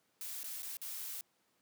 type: noise with dropouts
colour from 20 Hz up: blue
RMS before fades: -43 dBFS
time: 0.21-1.21 s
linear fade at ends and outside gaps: 0 ms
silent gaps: 0.431-0.443 / 0.622-0.63 / 0.769-0.816 s
effects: pink hiss -75 dBFS RMS until 1.61 s + high-pass 200 Hz 12 dB/octave